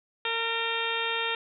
harmonic tone with a mistuned harmonic, 457.9 Hz, A#4, 31 cents flat, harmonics 1 / 2 / 3 / 4 / 5 / 6 / 7 / 8, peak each -35 / -35 / -35 / -35 / -35 / -35 / -35 / -35 dBFS, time 0.25-1.35 s, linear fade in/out 2 ms, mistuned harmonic 5, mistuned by +46 cents, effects none

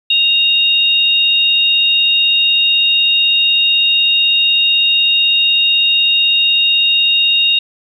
sine tone pair together, 2794 / 3730 Hz, F7 / A#7, 0 / 0 cents, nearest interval perfect fourth, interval 500 cents, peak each -12 dBFS, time 0.1-7.59 s, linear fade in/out 5 ms, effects 8-bit

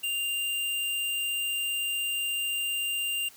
sine tone with sample-and-hold, 2794 Hz, F7, in tune, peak -27 dBFS, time 0.03-3.29 s, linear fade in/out 10 ms, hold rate 11025 Hz, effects white hiss -53 dBFS RMS until 3.36 s

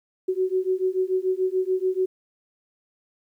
sine beating tone pair, 370 / 376.9 Hz, F#4 / F#4, 0 / +32 cents, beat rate 6.9 Hz, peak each -24 dBFS, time 0.28-2.06 s, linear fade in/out 10 ms, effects 10-bit

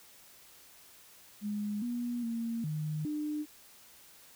sine tone with pitch steps, 207.6 / 240.8 / 230.6 / 153.1 / 300.4 Hz, G#3 / B3 / A#3 / D#3 / D4, 0 / -44 / -19 / -28 / +39 cents, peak -32 dBFS, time 1.41-3.46 s, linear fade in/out 50 ms, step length 410 ms, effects white hiss -57 dBFS RMS until 4.35 s

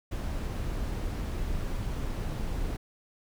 brown noise, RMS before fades -32 dBFS, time 0.11-2.77 s, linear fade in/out 10 ms, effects none

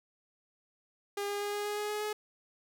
sawtooth tone with pitch steps, 404.7 / 407.3 / 409.9 / 412.5 / 415.1 / 417.8 / 420.4 / 423.1 Hz, G#4 / G#4 / G#4 / G#4 / G#4 / G#4 / G#4 / G#4, -45 / -34 / -23 / -12 / -1 / +10 / +21 / +32 cents, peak -29 dBFS, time 1.17-2.13 s, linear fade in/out 5 ms, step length 120 ms, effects none

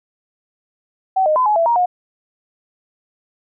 sine tone with pitch steps, 761 / 616 / 1015 / 844 / 667 / 941 / 720 Hz, F#5 / D#5 / B5 / G#5 / E5 / A#5 / F#5, +48 / -17 / +47 / +28 / +20 / +16 / -47 cents, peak -12 dBFS, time 1.16-1.86 s, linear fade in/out 10 ms, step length 100 ms, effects none

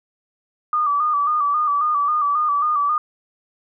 sine tone with vibrato, 1186 Hz, D6, 17 cents sharp, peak -16 dBFS, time 0.73-2.98 s, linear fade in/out 2 ms, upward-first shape square, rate 3.7 Hz, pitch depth 51 cents each way, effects none

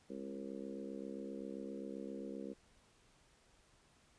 harmonic tone with a mistuned harmonic, 67.6 Hz, C#2, 43 cents flat, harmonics 3 / 4 / 5 / 6 / 7 / 8, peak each -48 / -49 / -50 / -53 / -50 / -54 dBFS, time 0.09-2.54 s, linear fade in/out 20 ms, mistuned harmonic 3, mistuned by +18 cents, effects pink hiss -69 dBFS RMS until 4.18 s + resampled to 22050 Hz

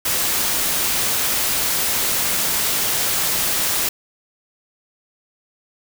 white noise, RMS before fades -20 dBFS, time 0.05-3.89 s, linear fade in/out 5 ms, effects none

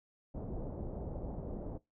pink low-pass noise, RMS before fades -41 dBFS, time 0.34-1.78 s, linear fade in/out 10 ms, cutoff 660 Hz, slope 24 dB/octave, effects noise-tail reverb RT60 0.2 s tail -21 dB re dry

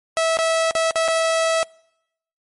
sawtooth tone with dropouts, 652 Hz, E5, 19 cents flat, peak -13 dBFS, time 0.17-1.63 s, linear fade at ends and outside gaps 0 ms, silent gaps 0.371-0.388 / 0.71-0.752 / 0.909-0.957 / 1.08-1.084 s, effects noise-tail reverb RT60 0.8 s tail -26 dB re dry + MP3 48 kbps

